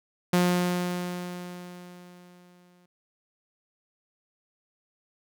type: tone with exponential decay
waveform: sawtooth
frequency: 178.1 Hz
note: F3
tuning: 34 cents sharp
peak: -15 dBFS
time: 0.33-2.86 s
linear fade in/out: 5 ms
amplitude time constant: 550 ms
effects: none